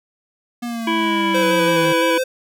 square linear sweep, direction down, 241.5 to 155.56 Hz, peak -24 dBFS, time 0.62-1.93 s, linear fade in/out 10 ms
harmonic tone, 329.6 Hz, E4, in tune, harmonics 1 / 3 / 5 / 7 / 9 / 10, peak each -20 / -21 / -29 / -25 / -29 / -32 dBFS, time 0.87-2.18 s, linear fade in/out 5 ms
square tone with vibrato, 510 Hz, C5, 44 cents flat, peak -18 dBFS, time 1.34-2.24 s, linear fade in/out 10 ms, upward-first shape square, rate 5.9 Hz, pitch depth 25 cents each way
effects none

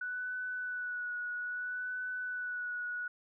sine tone with vibrato, 1480 Hz, F#6, in tune, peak -35 dBFS, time 0.01-3.08 s, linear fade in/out 5 ms, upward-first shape sine, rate 0.61 Hz, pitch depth 22 cents each way, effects none

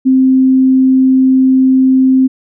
sine tone, 261.6 Hz, C4, in tune, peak -5 dBFS, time 0.05-2.28 s, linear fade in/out 20 ms, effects none

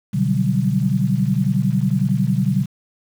sine chord, G major seventh, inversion first, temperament equal with one note detuned, 125.12 / 146.83 / 185 / 196 Hz, B2 / D3 / F#3 / G3, +23 / 0 / 0 / 0 cents, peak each -21 dBFS, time 0.13-2.66 s, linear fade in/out 20 ms, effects 7-bit

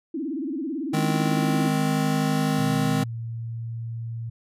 sine tone with vibrato, 293.7 Hz, D4, in tune, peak -26 dBFS, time 0.14-1.69 s, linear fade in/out 5 ms, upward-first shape sine, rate 18 Hz, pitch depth 240 cents each way
square chord, Ab major, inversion second, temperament just, 155.74 / 207.7 / 259.6 Hz, Eb3 / Ab3 / C4, +2 / 0 / -13 cents, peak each -25 / -28 / -26 dBFS, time 0.93-3.04 s, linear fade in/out 10 ms
sine tone with pitch glide, 123.3 to 115.04 Hz, B2 to A#2, -2 to -22 cents, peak -29 dBFS, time 2.58-4.3 s, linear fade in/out 10 ms, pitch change -120 cents, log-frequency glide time 2.89-3.1 s
effects resampled to 32000 Hz

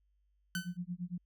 sine tone with tremolo, 177.1 Hz, F3, 24 cents sharp, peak -34 dBFS, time 0.55-1.18 s, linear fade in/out 5 ms, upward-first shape sine, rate 8.8 Hz, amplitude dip 100%
sawtooth tone with exponential decay, 1517 Hz, F#6, 43 cents sharp, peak -30 dBFS, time 0.55-0.77 s, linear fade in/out 1 ms, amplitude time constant 47 ms
effects added 50 Hz sine -70 dBFS peak until 1.25 s

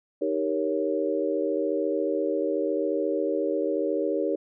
sine chord, Eb dominant seventh, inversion none, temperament equal, 311.1 / 392 / 466.2 / 554.4 Hz, Eb4 / G4 / Bb4 / Db5, 0 / 0 / 0 / 0 cents, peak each -29 dBFS, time 0.21-4.36 s, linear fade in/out 10 ms, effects none

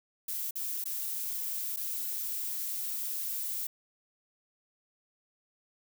violet noise with dropouts, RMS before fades -35 dBFS, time 0.28-3.67 s, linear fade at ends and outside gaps 5 ms, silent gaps 0.509-0.555 / 0.841-0.855 / 1.763-1.77 s, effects none

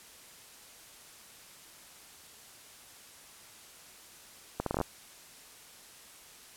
accelerating click train, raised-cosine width 1 ms, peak -16 dBFS, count 8, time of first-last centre 4.6-4.813 s, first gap 63 ms, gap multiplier 0.74, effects white hiss -53 dBFS RMS until 6.56 s + low-pass 12000 Hz 12 dB/octave

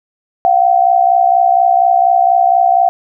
sine tone pair together, 698.5 / 762.7 Hz, F5 / G5, 0 / -48 cents, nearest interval major second, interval 152 cents, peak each -10 dBFS, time 0.45-2.89 s, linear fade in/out 0 ms, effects none

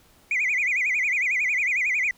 sine tone with vibrato, 2218 Hz, C#7, in tune, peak -19 dBFS, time 0.31-2.11 s, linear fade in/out 2 ms, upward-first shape sine, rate 11 Hz, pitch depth 200 cents each way, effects tanh soft clip ceiling -18 dBFS + pink hiss -57 dBFS RMS until 2.17 s

